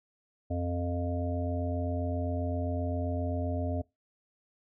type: harmonic tone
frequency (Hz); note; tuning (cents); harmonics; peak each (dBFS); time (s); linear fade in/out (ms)
87.6; F2; +6; 1 / 3 / 5 / 7 / 8; -31 / -35 / -42 / -37 / -42; 0.5-3.82; 10
effects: noise-tail reverb RT60 0.2 s tail -22 dB re dry